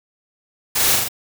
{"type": "noise with echo", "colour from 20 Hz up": "white", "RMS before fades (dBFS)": -19, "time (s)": [0.75, 0.96], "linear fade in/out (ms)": 10, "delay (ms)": 42, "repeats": 3, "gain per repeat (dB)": -2, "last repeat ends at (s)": 1.086, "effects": []}